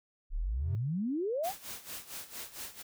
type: exponential sweep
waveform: sine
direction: up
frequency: 30.87 to 830.6 Hz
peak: -30 dBFS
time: 0.3-1.53 s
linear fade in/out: 50 ms
type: tone with exponential growth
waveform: triangle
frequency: 131.6 Hz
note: C3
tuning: 10 cents sharp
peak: -31 dBFS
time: 0.39-0.75 s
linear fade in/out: 0 ms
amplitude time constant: 78 ms
type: noise with tremolo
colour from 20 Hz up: white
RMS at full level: -41 dBFS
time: 1.43-2.83 s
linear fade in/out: 20 ms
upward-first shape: sine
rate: 4.4 Hz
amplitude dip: 80%
effects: none